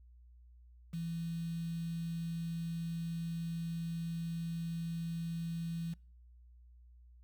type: tone with quantisation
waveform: sine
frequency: 166.8 Hz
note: E3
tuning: 21 cents sharp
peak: -36 dBFS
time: 0.93-5.94 s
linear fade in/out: 10 ms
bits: 9
effects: noise-tail reverb RT60 0.5 s tail -26 dB re dry + added 60 Hz sine -56 dBFS peak until 7.23 s